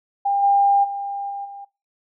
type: tone with level steps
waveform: sine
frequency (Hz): 800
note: G5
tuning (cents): +35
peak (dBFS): -17 / -13 / -25 / -27 / -34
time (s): 0.25-1.65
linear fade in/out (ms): 10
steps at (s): 0.42 / 0.83 / 1.29 / 1.44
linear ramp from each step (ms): 20
effects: noise-tail reverb RT60 0.3 s tail -23 dB re dry